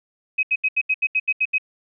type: tone bursts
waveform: sine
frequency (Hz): 2535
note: D#7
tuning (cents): +32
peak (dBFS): -16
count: 10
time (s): 0.38-1.583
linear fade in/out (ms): 10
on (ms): 51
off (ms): 77
effects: none